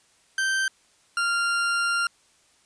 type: tone pair in turn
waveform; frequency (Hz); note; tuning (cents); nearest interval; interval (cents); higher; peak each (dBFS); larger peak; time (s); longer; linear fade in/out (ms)
40% pulse; 1559 / 1392; G6 / F6; -10 / -6; major second; 196; first; -21; neither; 0.38-0.68 / 1.17-2.07; second; 2
effects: white hiss -61 dBFS RMS until 2.65 s + resampled to 22050 Hz